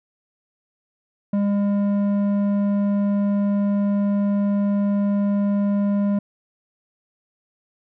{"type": "tone with low-pass filter", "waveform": "square", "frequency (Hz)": 202.2, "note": "G#3", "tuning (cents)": -46, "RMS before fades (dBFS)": -20, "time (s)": [1.33, 6.19], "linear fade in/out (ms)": 5, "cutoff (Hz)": 660, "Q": 0.6, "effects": []}